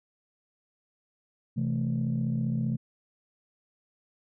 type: chord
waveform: sine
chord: A minor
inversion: first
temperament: equal with one note detuned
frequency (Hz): 129.61 / 164.81 / 220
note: C3 / E3 / A3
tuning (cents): -16 / 0 / 0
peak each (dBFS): -28 / -31 / -29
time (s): 1.56-2.77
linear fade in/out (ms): 20
effects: tanh soft clip ceiling -20 dBFS